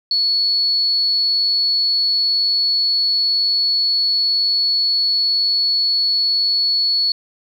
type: tone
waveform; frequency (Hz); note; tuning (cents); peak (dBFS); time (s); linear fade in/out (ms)
sine; 4401; C#8; -13; -14; 0.11-7.12; 2
effects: 8-bit